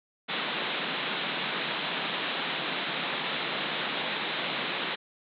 white band-pass noise, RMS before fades -32 dBFS, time 0.28-4.96 s, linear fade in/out 20 ms, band 140 to 3900 Hz, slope 96 dB/octave, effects none

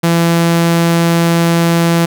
sawtooth tone, 168.4 Hz, E3, 37 cents sharp, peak -5 dBFS, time 0.03-2.06 s, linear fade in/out 10 ms, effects none

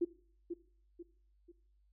sine tone with echo, 344.9 Hz, F4, 22 cents flat, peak -28 dBFS, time 0.01-0.05 s, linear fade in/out 10 ms, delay 490 ms, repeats 3, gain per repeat -8 dB, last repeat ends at 1.52 s, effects noise-tail reverb RT60 0.5 s tail -17 dB re dry + added 50 Hz sine -67 dBFS peak until 1.92 s

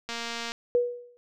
click train, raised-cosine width 0.2 ms, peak -17 dBFS, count 101, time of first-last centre 0.09-0.519 s, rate 233 Hz
sine tone with exponential decay, 485.4 Hz, B4, 30 cents flat, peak -17 dBFS, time 0.75-1.17 s, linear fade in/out 0 ms, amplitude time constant 90 ms
effects none

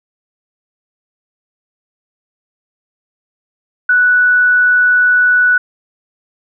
sine tone, 1479 Hz, F#6, 1 cent flat, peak -7 dBFS, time 3.89-5.58 s, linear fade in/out 5 ms, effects none

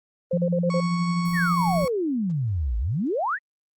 sine tone bursts, 523 Hz, C5, 1 cent flat, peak -22 dBFS, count 5, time 0.31-0.804 s, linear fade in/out 5 ms, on 66 ms, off 41 ms
sine tone with tremolo, 173.3 Hz, F3, 13 cents flat, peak -20 dBFS, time 0.33-1.85 s, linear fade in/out 5 ms, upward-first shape sine, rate 12 Hz, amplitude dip 35%
35% pulse tone, 1108.7 Hz, C#6, in tune, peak -28 dBFS, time 0.7-1.88 s, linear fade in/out 2 ms
sine exponential two-way sweep, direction down then up, 1974 to 51.91 to 1974 Hz, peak -22 dBFS, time 1.33-3.39 s, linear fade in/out 50 ms, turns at 2.78 s
effects Opus 24 kbps

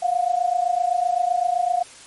sine tone pair together, 698.2 / 726 Hz, F5 / F#5, -1 / -33 cents, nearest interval minor second, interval 68 cents, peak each -21 dBFS, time 0.02-1.83 s, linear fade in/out 10 ms, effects white hiss -44 dBFS RMS until 2.06 s + MP3 48 kbps

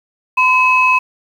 sine tone pair together, 1015 / 2567 Hz, B5 / E7, +47 / -47 cents, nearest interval octave + major third, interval 1606 cents, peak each -11 dBFS, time 0.37-0.99 s, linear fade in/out 10 ms, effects tanh soft clip ceiling -1 dBFS + 7-bit

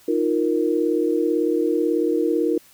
sine chord, Eb suspended second, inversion none, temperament equal, 311.1 / 349.2 / 466.2 Hz, Eb4 / F4 / Bb4, 0 / 0 / 0 cents, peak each -22 dBFS, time 0.08-2.58 s, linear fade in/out 5 ms, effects white hiss -52 dBFS RMS until 2.73 s

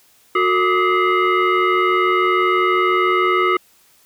sine tone with frequency modulation, 453 Hz, A#4, 50 cents flat, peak -13 dBFS, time 0.35-3.57 s, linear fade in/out 5 ms, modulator 819 Hz, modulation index 2, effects white hiss -54 dBFS RMS until 4.05 s

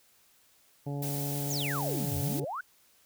harmonic tone, 142.3 Hz, C#3, 46 cents sharp, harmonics 1 / 2 / 3 / 4 / 5 / 6, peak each -33 / -39 / -43 / -45 / -47 / -49 dBFS, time 0.86-2.45 s, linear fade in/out 10 ms
blue noise, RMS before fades -38 dBFS, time 1.02-2.4 s, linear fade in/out 5 ms
sine exponential two-way sweep, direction down then up, 7330 to 79.3 to 1574 Hz, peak -33 dBFS, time 1.5-2.61 s, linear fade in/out 5 ms, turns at 2.17 s
effects white hiss -64 dBFS RMS until 3.05 s

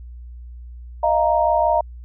sine chord, Eb suspended second, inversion none, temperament equal with one note detuned, 622.3 / 688 / 932.3 Hz, Eb5 / F5 / Bb5, 0 / -26 / 0 cents, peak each -19 dBFS, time 1.03-1.81 s, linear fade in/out 5 ms, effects added 60 Hz sine -34 dBFS peak until 2.04 s

